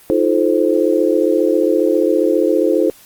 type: chord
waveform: sine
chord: F dominant seventh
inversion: third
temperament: just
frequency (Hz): 314.3 / 349.2 / 436.5 / 523.8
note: Eb4 / F4 / A4 / C5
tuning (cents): +18 / 0 / -14 / +2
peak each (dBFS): -17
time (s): 0.1-2.9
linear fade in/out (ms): 0
effects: white hiss -45 dBFS RMS until 3.05 s + Opus 32 kbps